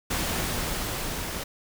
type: noise with level ramp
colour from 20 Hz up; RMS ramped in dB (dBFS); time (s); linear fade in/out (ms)
pink; -27 to -33; 0.1-1.44; 10
effects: none